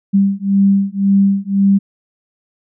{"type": "beating tone pair", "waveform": "sine", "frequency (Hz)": [196.3, 198.2], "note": ["G3", "G3"], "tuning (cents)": [3, 19], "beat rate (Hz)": 1.9, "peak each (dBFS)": -13, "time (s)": [0.13, 1.79], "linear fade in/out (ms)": 20, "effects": []}